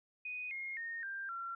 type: tone with pitch steps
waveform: sine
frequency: 2489 / 2142 / 1843.2 / 1586.2 / 1365 Hz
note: D#7 / C7 / A#6 / G6 / F6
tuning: 0 / +40 / -20 / +20 / -40 cents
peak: -39 dBFS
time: 0.25-1.55 s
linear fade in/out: 5 ms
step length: 260 ms
effects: none